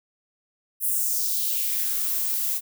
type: noise with high-pass filter sweep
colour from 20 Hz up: violet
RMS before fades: -25 dBFS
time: 0.8-2.61 s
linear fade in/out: 50 ms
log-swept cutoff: 11000 to 390 Hz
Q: 2
effects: none